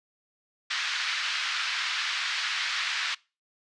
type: band-pass noise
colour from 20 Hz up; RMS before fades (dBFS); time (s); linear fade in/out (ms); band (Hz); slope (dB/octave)
pink; -30; 0.7-3.15; 10; 1400 to 4900; 24
effects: noise-tail reverb RT60 0.3 s tail -23 dB re dry + resampled to 22050 Hz